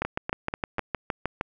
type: two click trains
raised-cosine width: 0.5 ms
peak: -13 / -11 dBFS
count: 4 / 10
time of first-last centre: 0.05-0.783 / 0.02-1.411 s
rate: 4.09 / 6.47 Hz
effects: none